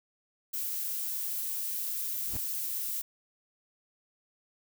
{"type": "noise", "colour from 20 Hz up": "violet", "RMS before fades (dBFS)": -34, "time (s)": [0.53, 3.02], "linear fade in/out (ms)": 10}
{"type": "noise with exponential growth", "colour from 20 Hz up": "brown", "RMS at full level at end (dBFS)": -35, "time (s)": [2.22, 2.37], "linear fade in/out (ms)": 0, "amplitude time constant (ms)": 32}
{"effects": []}